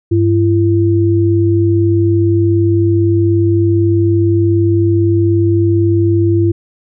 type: tone pair together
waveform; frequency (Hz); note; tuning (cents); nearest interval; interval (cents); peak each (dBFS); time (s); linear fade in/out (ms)
sine; 100.5 / 338; G2 / E4; +44 / +43; octave + major sixth; 2099; -11; 0.11-6.52; 10
effects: none